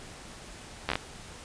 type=slowing click train; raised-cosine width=0.3 ms; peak=-11 dBFS; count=5; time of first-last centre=0.89-0.955 s; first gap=12 ms; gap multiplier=1.21; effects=pink hiss -46 dBFS RMS until 1.44 s + resampled to 22050 Hz